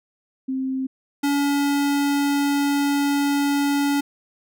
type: tone pair in turn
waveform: sine / square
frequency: 263.2 / 284.1 Hz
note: C4 / C#4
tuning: +10 / +43 cents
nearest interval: minor second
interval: 133 cents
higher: second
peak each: -22 / -19 dBFS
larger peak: second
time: 0.48-0.87 / 1.23-4.01 s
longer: second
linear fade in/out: 10 ms
effects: none